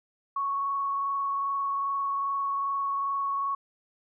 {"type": "tone with frequency modulation", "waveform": "sine", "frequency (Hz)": 1108.7, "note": "C#6", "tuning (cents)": 0, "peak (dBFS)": -26, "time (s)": [0.36, 3.55], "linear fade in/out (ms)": 5, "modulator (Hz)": 22.5, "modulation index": 0.5, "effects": []}